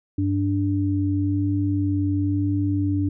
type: tone pair together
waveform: sine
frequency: 97 / 292 Hz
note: G2 / D4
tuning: -18 / -10 cents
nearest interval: octave + perfect fifth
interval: 1908 cents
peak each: -22 dBFS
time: 0.18-3.09 s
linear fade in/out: 5 ms
effects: none